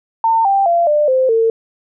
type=tone with pitch steps; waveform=sine; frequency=904 / 787 / 685.1 / 596.4 / 519.2 / 452 Hz; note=A5 / G5 / F5 / D5 / C5 / A4; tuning=+47 / +7 / -33 / +27 / -13 / +47 cents; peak=-10 dBFS; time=0.24-1.5 s; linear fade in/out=2 ms; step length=210 ms; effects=none